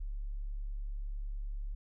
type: tone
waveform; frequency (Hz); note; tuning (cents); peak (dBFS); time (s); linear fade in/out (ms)
sine; 35.39; C#1; +37; -35; 0-1.75; 10
effects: none